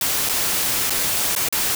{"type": "noise with dropouts", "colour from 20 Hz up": "white", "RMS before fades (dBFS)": -21, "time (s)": [0.01, 1.75], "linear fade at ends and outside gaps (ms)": 2, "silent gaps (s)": [[0.29, 0.294], [0.898, 0.904], [1.352, 1.362], [1.487, 1.525]], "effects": []}